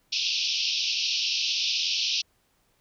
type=band-pass noise; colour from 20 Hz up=white; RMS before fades=-27 dBFS; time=0.12-2.22 s; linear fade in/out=10 ms; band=2500 to 5700 Hz; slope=96 dB/octave; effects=pink hiss -68 dBFS RMS until 2.8 s